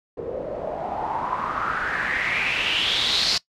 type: noise with low-pass filter sweep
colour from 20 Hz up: white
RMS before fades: -25 dBFS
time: 0.17-3.38 s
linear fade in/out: 5 ms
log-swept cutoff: 440 to 4700 Hz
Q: 5.8
effects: noise-tail reverb RT60 0.1 s tail -20 dB re dry